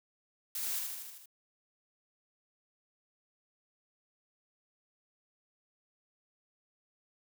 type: noise with echo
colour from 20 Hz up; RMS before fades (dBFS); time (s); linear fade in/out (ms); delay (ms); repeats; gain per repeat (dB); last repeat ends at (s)
blue; -37; 0.55-0.79; 2; 78; 6; -3; 1.258
effects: none